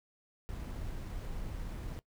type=noise with sample-and-hold; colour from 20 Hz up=brown; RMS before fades=-40 dBFS; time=0.49-1.99 s; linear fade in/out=0 ms; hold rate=11025 Hz; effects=noise-tail reverb RT60 0.1 s tail -19 dB re dry